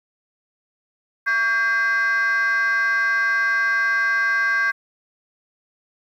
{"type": "tone with frequency modulation", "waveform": "sine", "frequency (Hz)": 1591, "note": "G6", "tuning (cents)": 25, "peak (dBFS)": -15, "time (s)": [1.26, 4.72], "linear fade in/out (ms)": 20, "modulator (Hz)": 458, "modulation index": 0.66, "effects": ["tanh soft clip ceiling -15 dBFS", "9-bit"]}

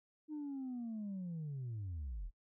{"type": "linear sweep", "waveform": "sine", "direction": "down", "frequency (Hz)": [310, 35.11], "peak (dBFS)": -38, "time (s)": [0.28, 2.31], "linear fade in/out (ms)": 50, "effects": ["noise-tail reverb RT60 0.1 s tail -26 dB re dry", "tanh soft clip ceiling -38 dBFS"]}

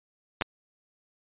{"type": "clicks", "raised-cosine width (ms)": 0.3, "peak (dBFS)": [-11, -10], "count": 2, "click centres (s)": [0.412, 0.421], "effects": ["resampled to 8000 Hz"]}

